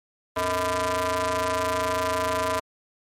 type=ring-modulated tone; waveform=sawtooth; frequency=185 Hz; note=F#3; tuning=in tune; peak=-16 dBFS; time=0.36-2.6 s; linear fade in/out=10 ms; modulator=819 Hz; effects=MP3 64 kbps